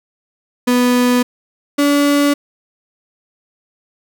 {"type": "tone pair in turn", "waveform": "35% pulse", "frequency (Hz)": [246.9, 286.9], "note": ["B3", "D4"], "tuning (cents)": [0, -40], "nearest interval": "minor third", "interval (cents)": 260, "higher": "second", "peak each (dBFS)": [-9, -9], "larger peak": "neither", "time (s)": [[0.67, 1.23], [1.78, 2.34]], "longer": "neither", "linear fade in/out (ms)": 10, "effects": []}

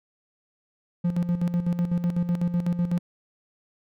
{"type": "tone with tremolo", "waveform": "triangle", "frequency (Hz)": 174.3, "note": "F3", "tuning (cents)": -3, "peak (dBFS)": -18, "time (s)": [1.04, 2.99], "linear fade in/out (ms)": 10, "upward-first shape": "square", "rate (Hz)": 8, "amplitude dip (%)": 65, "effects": []}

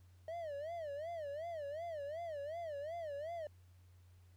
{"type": "tone with vibrato", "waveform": "triangle", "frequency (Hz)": 622.3, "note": "D#5", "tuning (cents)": 0, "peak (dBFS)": -39, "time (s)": [0.28, 3.47], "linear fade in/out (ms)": 2, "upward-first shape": "sine", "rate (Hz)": 2.7, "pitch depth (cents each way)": 180, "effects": ["added 90 Hz sine -60 dBFS peak until 4.36 s", "pink hiss -75 dBFS RMS until 4.36 s"]}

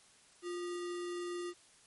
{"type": "tone with sample-and-hold", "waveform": "sine", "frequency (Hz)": 351.1, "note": "F4", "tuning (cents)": 9, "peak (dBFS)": -37, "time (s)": [0.42, 1.54], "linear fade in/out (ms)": 50, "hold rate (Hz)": 1575, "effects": ["white hiss -63 dBFS RMS until 1.86 s", "MP3 48 kbps"]}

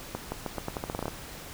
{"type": "accelerating click train", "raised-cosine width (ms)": 1, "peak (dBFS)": -17, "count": 13, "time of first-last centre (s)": [0.15, 1.081], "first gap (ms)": 170, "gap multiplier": 0.84, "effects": ["pink hiss -43 dBFS RMS until 1.53 s"]}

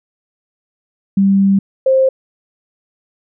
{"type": "tone pair in turn", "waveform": "sine", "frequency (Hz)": [196, 527.8], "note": ["G3", "C5"], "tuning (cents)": [0, 15], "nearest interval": "octave + perfect fourth", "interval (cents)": 1715, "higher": "second", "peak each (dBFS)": -8, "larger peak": "neither", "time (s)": [[1.17, 1.59], [1.86, 2.09]], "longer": "first", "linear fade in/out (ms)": 5, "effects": []}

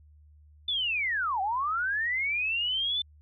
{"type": "linear two-way sweep", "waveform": "sine", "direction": "down then up", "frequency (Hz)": [3553, 740, 3553], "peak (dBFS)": -26, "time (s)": [0.68, 3.02], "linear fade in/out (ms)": 5, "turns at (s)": 1.41, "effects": ["added 75 Hz sine -53 dBFS peak until 3.21 s"]}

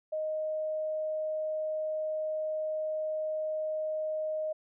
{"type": "tone", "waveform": "sine", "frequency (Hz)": 622, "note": "D#5", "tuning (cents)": -1, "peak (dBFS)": -30, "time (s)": [0.12, 4.53], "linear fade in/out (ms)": 10, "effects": []}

